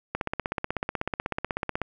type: click train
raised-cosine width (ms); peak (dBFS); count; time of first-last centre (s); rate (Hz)
0.5; -12; 28; 0.15-1.817; 16.2
effects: none